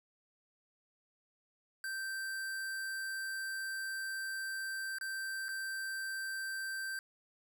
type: tone with dropouts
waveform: square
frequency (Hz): 1563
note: G6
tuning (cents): -6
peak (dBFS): -38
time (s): 1.84-6.99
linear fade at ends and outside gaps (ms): 1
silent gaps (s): 4.985-5.011 / 5.484-5.489
effects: none